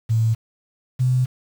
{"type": "tone pair in turn", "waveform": "sine", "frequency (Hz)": [112.6, 127.16], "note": ["A2", "C3"], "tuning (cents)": [40, -49], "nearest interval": "major second", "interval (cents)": 211, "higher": "second", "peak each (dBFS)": -15, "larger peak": "neither", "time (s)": [[0.09, 0.35], [0.99, 1.26]], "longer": "second", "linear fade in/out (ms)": 20, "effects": ["7-bit"]}